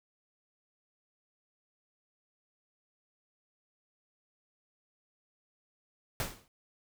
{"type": "noise with exponential decay", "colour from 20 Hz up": "pink", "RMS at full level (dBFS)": -31, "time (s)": [6.2, 6.48], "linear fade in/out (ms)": 1, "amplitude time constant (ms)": 59, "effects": []}